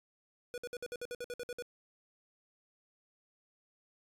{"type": "tone bursts", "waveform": "square", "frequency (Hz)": 487.1, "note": "B4", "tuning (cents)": -24, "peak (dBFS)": -39, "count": 12, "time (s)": [0.54, 1.623], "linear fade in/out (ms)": 0, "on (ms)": 38, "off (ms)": 57, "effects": ["resampled to 32000 Hz"]}